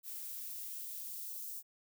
violet noise with high-pass filter sweep, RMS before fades -44 dBFS, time 0.03-1.63 s, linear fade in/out 50 ms, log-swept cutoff 930 to 5400 Hz, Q 0.8, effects none

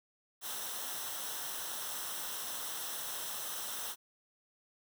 white noise with comb filter, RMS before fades -40 dBFS, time 0.41-3.96 s, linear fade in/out 50 ms, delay 0.43 ms, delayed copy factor -0.65, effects none

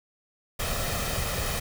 pink noise with comb filter, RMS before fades -29 dBFS, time 0.59-1.6 s, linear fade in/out 10 ms, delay 1.6 ms, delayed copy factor +0.55, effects none

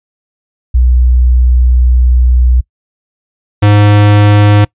sine / square tone pair in turn, 61.74 / 103.5 Hz, B1 / G#2, 0 / -5 cents, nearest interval major sixth, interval 895 cents, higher second, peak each -4 dBFS, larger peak neither, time 0.74-2.61 / 3.62-4.65 s, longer first, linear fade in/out 10 ms, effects noise-tail reverb RT60 0.1 s tail -24 dB re dry + resampled to 8000 Hz

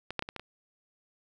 clicks, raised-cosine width 0.3 ms, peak -20 / -13 / -18 / -22 / -21 / -26 dBFS, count 6, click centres 0.106 / 0.193 / 0.224 / 0.289 / 0.363 / 0.396 s, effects 9-bit

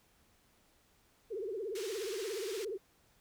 sine tone with vibrato, 413.4 Hz, G#4, 8 cents flat, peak -36 dBFS, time 1.3-2.78 s, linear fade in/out 20 ms, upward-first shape triangle, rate 17 Hz, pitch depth 250 cents each way
white band-pass noise, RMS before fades -47 dBFS, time 1.75-2.65 s, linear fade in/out 5 ms, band 1300 to 6400 Hz, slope 12 dB/octave
effects pink hiss -69 dBFS RMS until 3.2 s

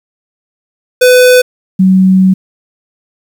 square / sine tone pair in turn, 501 / 188.15 Hz, B4 / F#3, +25 / +29 cents, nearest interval octave + perfect fourth, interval 1696 cents, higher first, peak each -3 dBFS, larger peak neither, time 1.01-1.42 / 1.79-2.34 s, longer second, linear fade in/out 10 ms, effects 7-bit

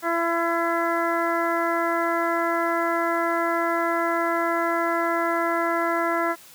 harmonic tone, 336.7 Hz, E4, 37 cents sharp, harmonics 1 / 2 / 3 / 4 / 5 / 6, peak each -27 / -26 / -28 / -27 / -31 / -33 dBFS, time 0.02-6.36 s, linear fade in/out 50 ms, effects white hiss -48 dBFS RMS until 6.54 s + high-pass 80 Hz 12 dB/octave

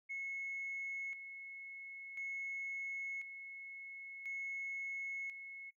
sine tone with tremolo, 2185 Hz, C#7, 26 cents flat, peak -39 dBFS, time 0.09-5.71 s, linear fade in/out 20 ms, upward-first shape square, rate 0.48 Hz, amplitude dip 60%, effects noise-tail reverb RT60 0.1 s tail -21 dB re dry + tanh soft clip ceiling -35 dBFS

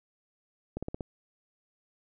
slowing click train, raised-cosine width 2 ms, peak -21 dBFS, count 5, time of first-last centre 0.77-1.008 s, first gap 56 ms, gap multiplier 1.04, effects none

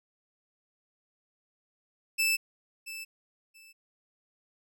sawtooth tone with echo, 2637 Hz, E7, in tune, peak -21 dBFS, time 2.18-2.37 s, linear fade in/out 20 ms, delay 680 ms, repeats 2, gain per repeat -14 dB, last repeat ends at 3.73 s, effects none

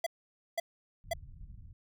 square tone bursts, 670 Hz, E5, 28 cents sharp, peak -30 dBFS, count 3, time 0.04-1.135 s, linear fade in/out 5 ms, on 25 ms, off 510 ms
pink low-pass noise, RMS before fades -49 dBFS, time 1.04-1.73 s, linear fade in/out 0 ms, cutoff 130 Hz, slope 24 dB/octave
effects none

